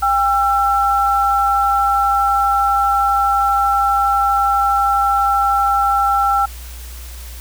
sine tone pair together, 799 / 1343.8 Hz, G5 / E6, +33 / +33 cents, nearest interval major sixth, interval 900 cents, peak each -15 dBFS, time 0.02-6.46 s, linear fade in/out 10 ms, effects added 60 Hz sine -30 dBFS peak until 7.4 s + white hiss -38 dBFS RMS until 7.4 s

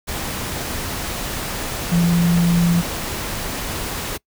sine tone in noise, 171.7 Hz, F3, 29 cents flat, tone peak -13 dBFS, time 1.91-2.82 s, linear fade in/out 20 ms, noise pink, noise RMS -26 dBFS, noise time 0.07-4.18 s, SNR +10 dB, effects noise-tail reverb RT60 0.1 s tail -24 dB re dry

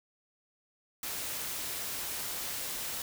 white noise, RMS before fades -37 dBFS, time 1.03-3.02 s, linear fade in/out 2 ms, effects none

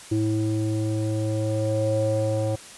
square tone with low-pass filter sweep, 108.5 Hz, A2, 24 cents flat, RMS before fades -24 dBFS, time 0.11-2.56 s, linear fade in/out 10 ms, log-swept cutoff 360 to 620 Hz, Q 6.8, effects white hiss -43 dBFS RMS until 2.77 s + resampled to 24000 Hz

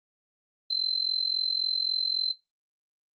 sine tone with amplitude modulation, 4090 Hz, C8, 40 cents flat, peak -21 dBFS, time 0.7-2.33 s, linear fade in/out 10 ms, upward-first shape sine, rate 43.7 Hz, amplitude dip 85%, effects noise-tail reverb RT60 0.2 s tail -18 dB re dry + Opus 32 kbps

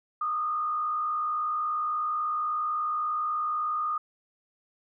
sine tone with frequency modulation, 1226 Hz, D#6, 26 cents flat, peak -26 dBFS, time 0.21-3.98 s, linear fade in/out 5 ms, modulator 58.2 Hz, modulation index 0.52, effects none

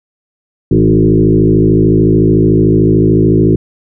sine tone with frequency modulation, 241.3 Hz, B3, 40 cents flat, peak -5 dBFS, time 0.71-3.56 s, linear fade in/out 5 ms, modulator 53.6 Hz, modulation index 2.9, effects none

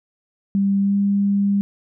sine tone with pitch glide, 197.7 to 200.2 Hz, G3 to G3, +15 to +37 cents, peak -15 dBFS, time 0.55-1.61 s, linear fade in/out 0 ms, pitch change +22 cents, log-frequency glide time 0.8-0.96 s, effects none

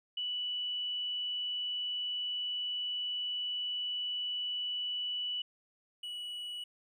sine / triangle tone pair in turn, 2960 / 2938 Hz, F#7 / F#7, 0 / -13 cents, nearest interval unison, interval 13 cents, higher first, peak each -33 / -37 dBFS, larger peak first, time 0.17-5.42 / 6.03-6.64 s, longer first, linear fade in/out 5 ms, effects none

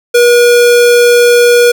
square tone, 481 Hz, B4, 46 cents flat, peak -4 dBFS, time 0.14-1.72 s, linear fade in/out 10 ms, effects none

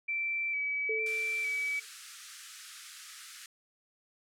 sine tone with vibrato, 2312 Hz, D7, 28 cents flat, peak -30 dBFS, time 0.08-1.8 s, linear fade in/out 10 ms, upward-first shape square, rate 1.1 Hz, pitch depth 20 cents each way
sine tone with exponential decay, 440 Hz, A4, in tune, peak -31 dBFS, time 0.89-1.86 s, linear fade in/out 5 ms, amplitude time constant 210 ms
white high-pass noise, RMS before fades -45 dBFS, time 1.06-3.46 s, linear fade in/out 2 ms, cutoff 1200 Hz, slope 96 dB/octave
effects low-pass 9000 Hz 12 dB/octave

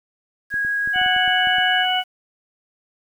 sine tone, 1649 Hz, G#6, 13 cents flat, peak -19 dBFS, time 0.5-1.86 s, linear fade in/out 50 ms
clicks, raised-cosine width 3 ms, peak -26 dBFS, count 10, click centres 0.541 / 0.649 / 0.875 / 0.96 / 1.015 / 1.062 / 1.164 / 1.278 / 1.472 / 1.584 s
harmonic tone, 738 Hz, F#5, 5 cents flat, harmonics 1 / 2 / 3 / 4, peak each -21 / -26 / -28 / -21 dBFS, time 0.93-2.04 s, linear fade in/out 50 ms
effects 8-bit

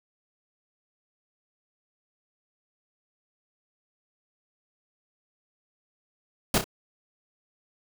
pink noise with echo, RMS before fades -21 dBFS, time 6.54-6.58 s, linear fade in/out 2 ms, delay 31 ms, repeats 2, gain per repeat -8 dB, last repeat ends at 6.642 s, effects none

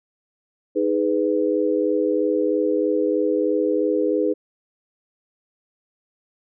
sine chord, G# minor, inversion second, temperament just, 311.5 / 415.3 / 498.4 Hz, D#4 / G#4 / B4, +2 / 0 / +16 cents, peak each -22 dBFS, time 0.75-4.34 s, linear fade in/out 20 ms, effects none

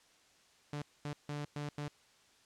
sawtooth tone bursts at uneven times, 146.6 Hz, D3, 3 cents flat, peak -34 dBFS, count 5, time 0.73-0.82 / 1.05-1.13 / 1.29-1.45 / 1.56-1.69 / 1.78-1.88 s, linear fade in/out 2 ms, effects white hiss -66 dBFS RMS until 2.45 s + low-pass 7000 Hz 12 dB/octave

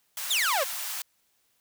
white high-pass noise, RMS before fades -34 dBFS, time 0.17-1.02 s, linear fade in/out 2 ms, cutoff 710 Hz, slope 24 dB/octave
sawtooth exponential sweep, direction down, 3961 to 499.6 Hz, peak -20 dBFS, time 0.3-0.64 s, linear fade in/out 10 ms
effects white hiss -70 dBFS RMS until 1.6 s

